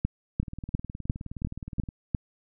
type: two click trains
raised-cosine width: 5 ms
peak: -12 / -24 dBFS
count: 7 / 29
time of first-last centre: 0.05-2.148 / 0.43-1.888 s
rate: 2.86 / 19.2 Hz
effects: none